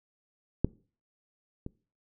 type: clicks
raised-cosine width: 3 ms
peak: -10 / -24 dBFS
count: 2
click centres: 0.646 / 1.664 s
effects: noise-tail reverb RT60 0.4 s tail -23 dB re dry